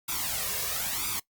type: noise with flanger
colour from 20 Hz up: white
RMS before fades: -31 dBFS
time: 0.08-1.2 s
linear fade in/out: 10 ms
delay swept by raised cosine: 0.83 to 1.83 ms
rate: 1 Hz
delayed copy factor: +0.75
effects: noise-tail reverb RT60 0.1 s tail -20 dB re dry + Opus 48 kbps